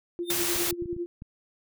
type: tone with tremolo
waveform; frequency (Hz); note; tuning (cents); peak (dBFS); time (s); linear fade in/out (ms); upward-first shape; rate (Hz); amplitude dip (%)
sine; 347.1; F4; -11; -27; 0.19-1.06; 0; sine; 10; 75
type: tone with exponential growth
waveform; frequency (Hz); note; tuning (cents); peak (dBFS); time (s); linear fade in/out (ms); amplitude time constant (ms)
square; 3622; A7; +49; -27; 0.23-0.31; 1; 17
type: noise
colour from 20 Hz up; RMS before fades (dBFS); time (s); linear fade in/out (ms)
white; -28; 0.3-0.71; 2
type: clicks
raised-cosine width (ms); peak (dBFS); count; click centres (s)
5; -28; 7; 0.561 / 0.727 / 0.823 / 0.858 / 0.929 / 0.965 / 1.221
effects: none